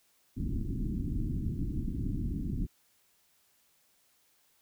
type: low-pass noise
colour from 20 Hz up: pink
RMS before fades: -33 dBFS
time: 0.36-2.67 s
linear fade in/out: 20 ms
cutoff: 310 Hz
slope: 48 dB/octave
effects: white hiss -69 dBFS RMS until 4.61 s